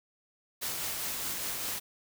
white noise with tremolo, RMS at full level -34 dBFS, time 0.61-1.8 s, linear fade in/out 20 ms, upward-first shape sine, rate 4.9 Hz, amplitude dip 25%, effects none

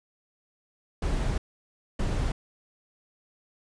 brown noise bursts at uneven times, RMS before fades -27 dBFS, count 2, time 1.02-1.38 / 1.99-2.32 s, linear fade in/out 5 ms, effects resampled to 22050 Hz

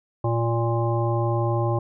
harmonic tone, 116.54 Hz, A#2, in tune, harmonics 1 / 3 / 5 / 7 / 9, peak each -22 / -27 / -29 / -30 / -32 dBFS, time 0.24-1.79 s, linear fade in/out 5 ms, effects none

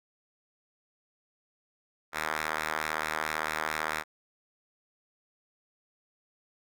5% pulse ring-modulated tone, 77.78 Hz, D#2, in tune, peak -16 dBFS, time 2.12-4.04 s, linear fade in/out 50 ms, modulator 1320 Hz, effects none

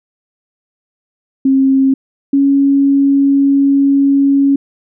sine tone pair in turn, 268.2 / 277.5 Hz, C4 / C#4, +43 / +2 cents, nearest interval minor second, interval 59 cents, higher second, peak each -7 dBFS, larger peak neither, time 1.45-1.94 / 2.33-4.56 s, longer second, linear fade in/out 5 ms, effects none

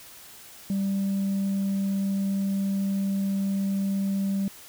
sine tone, 196 Hz, G3, in tune, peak -21 dBFS, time 0.7-4.48 s, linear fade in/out 2 ms, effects tanh soft clip ceiling -22 dBFS + white hiss -47 dBFS RMS until 4.68 s

